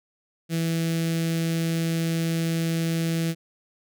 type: tone with notch filter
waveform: sawtooth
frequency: 164.81 Hz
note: E3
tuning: in tune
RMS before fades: -25 dBFS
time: 0.49-3.35 s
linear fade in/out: 50 ms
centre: 970 Hz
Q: 0.58
effects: none

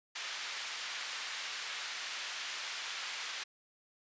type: band-pass noise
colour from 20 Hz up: pink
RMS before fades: -41 dBFS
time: 0.15-3.44 s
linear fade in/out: 10 ms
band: 1700 to 5500 Hz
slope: 12 dB/octave
effects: resampled to 16000 Hz

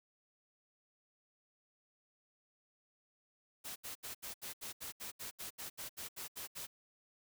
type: noise bursts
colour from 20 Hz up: white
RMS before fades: -45 dBFS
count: 16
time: 3.64-6.67 s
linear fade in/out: 20 ms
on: 120 ms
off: 74 ms
effects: none

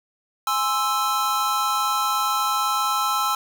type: chord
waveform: square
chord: Ab augmented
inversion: none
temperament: equal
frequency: 830.6 / 1046.5 / 1318.5 Hz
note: Ab5 / C6 / E6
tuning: 0 / 0 / 0 cents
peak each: -28 / -27 / -23 dBFS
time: 0.47-3.35 s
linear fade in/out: 2 ms
effects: none

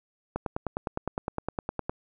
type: click train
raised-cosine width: 1 ms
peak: -15 dBFS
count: 16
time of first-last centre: 0.36-1.895 s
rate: 9.77 Hz
effects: none

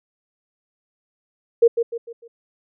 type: tone with echo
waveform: sine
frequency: 466.2 Hz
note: A#4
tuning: in tune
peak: -8 dBFS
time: 1.62-1.68 s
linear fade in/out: 10 ms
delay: 150 ms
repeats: 4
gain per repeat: -8 dB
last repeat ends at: 2.28 s
effects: none

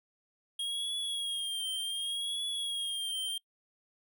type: tone with vibrato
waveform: square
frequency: 3261 Hz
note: G#7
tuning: 32 cents flat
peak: -33 dBFS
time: 0.59-3.38 s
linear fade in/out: 5 ms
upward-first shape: triangle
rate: 0.67 Hz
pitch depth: 74 cents each way
effects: noise-tail reverb RT60 0.1 s tail -23 dB re dry

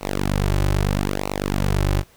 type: tone with flanger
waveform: sawtooth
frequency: 49 Hz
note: G1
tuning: in tune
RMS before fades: -21 dBFS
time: 0-2.04 s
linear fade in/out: 50 ms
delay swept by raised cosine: 0.59 to 4.39 ms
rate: 0.78 Hz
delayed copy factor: -0.95
effects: pink hiss -54 dBFS RMS until 2.16 s

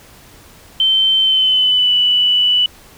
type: tone with pitch glide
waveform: sine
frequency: 3098 to 2967 Hz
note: G7 to F#7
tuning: -21 to +4 cents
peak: -10 dBFS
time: 0.8-2.66 s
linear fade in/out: 2 ms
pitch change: -75 cents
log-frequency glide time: 1.2-1.94 s
effects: pink hiss -43 dBFS RMS until 2.97 s

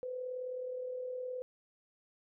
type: tone with amplitude modulation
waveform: sine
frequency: 505 Hz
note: B4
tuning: 39 cents sharp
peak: -35 dBFS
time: 0.03-1.42 s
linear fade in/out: 0 ms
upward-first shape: sine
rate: 39.2 Hz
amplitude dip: 45%
effects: none

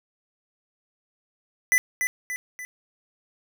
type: tone with echo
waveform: square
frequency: 1998 Hz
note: B6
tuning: 20 cents sharp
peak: -17 dBFS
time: 1.72-1.78 s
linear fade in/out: 0 ms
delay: 290 ms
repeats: 3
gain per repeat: -6 dB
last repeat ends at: 2.65 s
effects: none

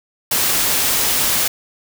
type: noise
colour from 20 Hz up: white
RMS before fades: -17 dBFS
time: 0.31-1.48 s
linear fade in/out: 5 ms
effects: none

